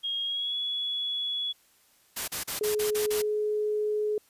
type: tone with pitch glide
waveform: sine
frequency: 3262 to 3385 Hz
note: G#7 to G#7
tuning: -32 to +32 cents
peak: -28 dBFS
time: 0.03-1.53 s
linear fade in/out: 20 ms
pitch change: +64 cents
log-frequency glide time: 0.25-0.56 s
type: noise bursts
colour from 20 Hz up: white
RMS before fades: -32 dBFS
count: 7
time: 2.16-3.222 s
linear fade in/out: 10 ms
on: 120 ms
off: 37 ms
type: tone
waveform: sine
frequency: 423 Hz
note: G#4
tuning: 32 cents sharp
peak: -25 dBFS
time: 2.61-4.18 s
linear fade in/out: 2 ms
effects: white hiss -63 dBFS RMS until 4.29 s + resampled to 32000 Hz